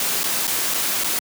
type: noise with dropouts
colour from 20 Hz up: white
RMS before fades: -22 dBFS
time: 0-1.19 s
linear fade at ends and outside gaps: 1 ms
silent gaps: 0.233-0.24 / 0.47-0.477 / 0.739-0.743 / 1.037-1.043 s
effects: high-pass 150 Hz 12 dB/octave